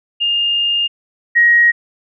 sine tone pair in turn, 2821 / 1889.3 Hz, F7 / A#6, +17 / +23 cents, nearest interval perfect fifth, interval 694 cents, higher first, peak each -13 / -7 dBFS, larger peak second, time 0.2-0.88 / 1.35-1.72 s, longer first, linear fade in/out 20 ms, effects none

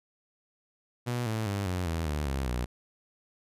sawtooth tone with pitch steps, 121.7 / 110.32 / 100 / 90.65 / 82.17 / 74.48 / 67.52 / 61.2 Hz, B2 / A2 / G2 / F#2 / E2 / D2 / C#2 / B1, -25 / +5 / +35 / -35 / -5 / +25 / -45 / -15 cents, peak -25 dBFS, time 1.06-2.66 s, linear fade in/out 20 ms, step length 200 ms, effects resampled to 32000 Hz

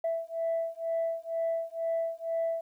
sine beating tone pair, 660 / 662.1 Hz, E5 / E5, +2 / +7 cents, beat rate 2.1 Hz, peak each -31 / -31 dBFS, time 0.04-2.61 s, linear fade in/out 5 ms, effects tanh soft clip ceiling -23 dBFS + 11-bit

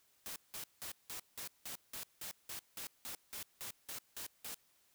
white noise bursts, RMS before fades -45 dBFS, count 16, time 0.26-4.544 s, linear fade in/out 0 ms, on 99 ms, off 180 ms, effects white hiss -72 dBFS RMS until 4.94 s

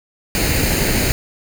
pink noise with comb filter, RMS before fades -17 dBFS, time 0.35-1.12 s, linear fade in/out 0 ms, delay 0.44 ms, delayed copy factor +0.6, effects none

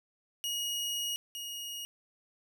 sawtooth tone pair in turn, 2886 / 2875 Hz, F#7 / F7, -44 / +50 cents, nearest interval unison, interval 6 cents, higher first, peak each -29 / -35 dBFS, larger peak first, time 0.44-1.16 / 1.35-1.85 s, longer first, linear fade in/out 0 ms, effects none

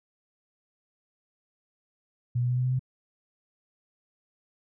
sine tone with pitch steps, 121.6 / 123.08 / 124.59 / 126.11 / 127.65 / 129.2 Hz, B2 / B2 / B2 / B2 / C3 / C3, -26 / -5 / +16 / +37 / -42 / -21 cents, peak -23 dBFS, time 2.35-2.794 s, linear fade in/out 10 ms, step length 74 ms, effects none

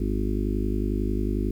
harmonic tone, 51.1 Hz, G#1, 27 cents flat, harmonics 1 / 2 / 4 / 5 / 6 / 7 / 8, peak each -26 / -32 / -32 / -31 / -34 / -32 / -38 dBFS, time 0-1.51 s, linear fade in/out 5 ms, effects 9-bit

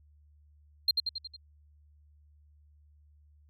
sine tone with echo, 4186 Hz, C8, in tune, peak -18 dBFS, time 0.88-0.91 s, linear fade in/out 5 ms, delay 91 ms, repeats 5, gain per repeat -5 dB, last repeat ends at 1.365 s, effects tanh soft clip ceiling -20 dBFS + added 74 Hz sine -58 dBFS peak until 3.49 s

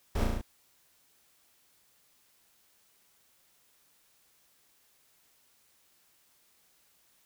brown noise with echo, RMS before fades -28 dBFS, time 0.15-0.24 s, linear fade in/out 5 ms, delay 35 ms, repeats 5, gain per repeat -2 dB, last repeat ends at 0.415 s, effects white hiss -67 dBFS RMS until 7.25 s

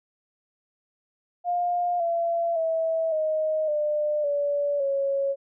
sine tone with pitch steps, 706 / 677.6 / 650.4 / 624.3 / 599.2 / 575.1 / 552 Hz, F5 / E5 / E5 / D#5 / D5 / D5 / C#5, +19 / +48 / -23 / +6 / +35 / -36 / -7 cents, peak -22 dBFS, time 1.44-5.36 s, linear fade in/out 50 ms, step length 560 ms, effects none

